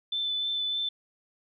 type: tone with vibrato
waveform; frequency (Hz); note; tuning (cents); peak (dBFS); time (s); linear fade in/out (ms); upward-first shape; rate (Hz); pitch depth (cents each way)
sine; 3520; A7; 0; -27; 0.12-0.89; 5; triangle; 3.3; 14
effects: none